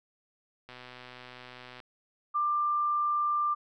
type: click train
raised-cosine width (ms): 0.3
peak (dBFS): -30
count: 140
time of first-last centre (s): 0.69-1.802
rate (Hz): 125
type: tone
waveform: sine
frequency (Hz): 1188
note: D6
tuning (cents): +20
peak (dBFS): -25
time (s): 2.34-3.55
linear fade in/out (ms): 20
effects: none